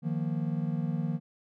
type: chord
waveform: triangle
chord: Eb suspended second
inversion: none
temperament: just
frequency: 155.56 / 175.01 / 233.3 Hz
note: Eb3 / F3 / Bb3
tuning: 0 / +4 / +2 cents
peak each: -29 / -31 / -33 dBFS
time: 0.02-1.2 s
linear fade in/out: 50 ms
effects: none